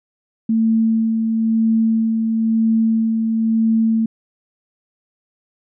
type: tone with tremolo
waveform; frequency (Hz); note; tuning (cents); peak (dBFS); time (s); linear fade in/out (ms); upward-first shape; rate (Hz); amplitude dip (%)
sine; 224; A3; +31; -12; 0.49-4.06; 5; sine; 1; 35
effects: none